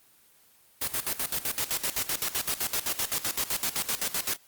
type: noise with tremolo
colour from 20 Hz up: white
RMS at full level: -28 dBFS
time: 0.81-4.37 s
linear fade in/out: 10 ms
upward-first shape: square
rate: 7.8 Hz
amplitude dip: 80%
effects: white hiss -60 dBFS RMS until 4.47 s + Opus 24 kbps